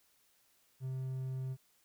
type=tone; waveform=triangle; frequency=130.81 Hz; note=C3; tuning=in tune; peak=-34 dBFS; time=0.8-1.57 s; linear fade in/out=50 ms; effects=white hiss -71 dBFS RMS until 1.84 s